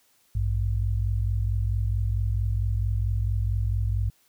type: tone pair together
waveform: sine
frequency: 56.91 / 101.4 Hz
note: A#1 / G#2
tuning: -41 / -41 cents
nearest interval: minor seventh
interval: 1000 cents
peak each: -25 / -25 dBFS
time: 0.35-4.1 s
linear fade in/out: 5 ms
effects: white hiss -64 dBFS RMS until 4.28 s